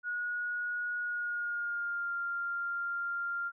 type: tone with pitch glide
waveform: sine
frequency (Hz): 1451 to 1393.5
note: F#6 to F6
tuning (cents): -34 to -4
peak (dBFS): -32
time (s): 0.03-3.52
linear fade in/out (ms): 50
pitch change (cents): -70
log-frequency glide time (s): 0.99-2.14
effects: none